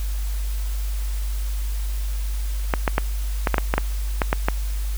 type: clicks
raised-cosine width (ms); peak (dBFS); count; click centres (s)
0.5; -3; 11; 2.738 / 2.878 / 2.981 / 3.472 / 3.543 / 3.582 / 3.739 / 3.78 / 4.218 / 4.329 / 4.485
effects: added 50 Hz sine -22 dBFS peak until 4.97 s + white hiss -40 dBFS RMS until 4.97 s